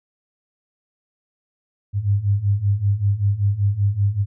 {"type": "beating tone pair", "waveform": "sine", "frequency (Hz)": [98, 103.2], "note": ["G2", "G#2"], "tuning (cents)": [0, -10], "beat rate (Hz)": 5.2, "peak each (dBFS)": [-21, -18], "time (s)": [1.93, 4.26], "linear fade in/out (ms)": 50, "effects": []}